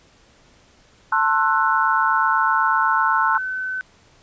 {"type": "chord", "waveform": "sine", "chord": "F# half-diminished seventh", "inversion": "first", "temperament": "just", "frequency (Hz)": [888, 1065.6, 1332, 1480], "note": ["A5", "C6", "E6", "F#6"], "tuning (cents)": [16, 31, 18, 0], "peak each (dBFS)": -21, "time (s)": [1.12, 3.38], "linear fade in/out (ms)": 5}
{"type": "tone", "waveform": "sine", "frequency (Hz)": 1518, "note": "F#6", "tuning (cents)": 44, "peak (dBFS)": -23, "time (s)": [3.35, 3.81], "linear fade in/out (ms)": 0}
{"effects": ["pink hiss -54 dBFS RMS until 4.22 s", "resampled to 16000 Hz"]}